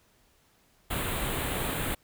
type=band-stop noise; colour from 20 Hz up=pink; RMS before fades=-31 dBFS; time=0.9-1.95 s; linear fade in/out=10 ms; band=3900 to 7800 Hz; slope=48 dB/octave; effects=pink hiss -65 dBFS RMS until 2.03 s